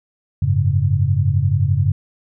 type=chord; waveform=sine; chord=F# suspended second; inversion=none; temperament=just; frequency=92.5 / 104.06 / 138.75 Hz; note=F#2 / G#2 / C#3; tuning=0 / +4 / +2 cents; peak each=-18 dBFS; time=0.42-1.92 s; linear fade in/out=5 ms; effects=none